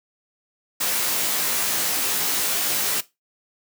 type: noise with comb filter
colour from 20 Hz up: white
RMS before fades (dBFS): -23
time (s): 0.8-3.01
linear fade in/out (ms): 10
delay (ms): 17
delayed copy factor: +0.85
effects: noise-tail reverb RT60 0.2 s tail -17 dB re dry + high-pass 150 Hz 12 dB/octave